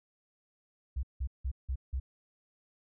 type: tone bursts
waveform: sine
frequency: 65.41 Hz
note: C2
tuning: in tune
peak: -30 dBFS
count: 5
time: 0.96-2 s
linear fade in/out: 10 ms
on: 72 ms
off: 170 ms
effects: none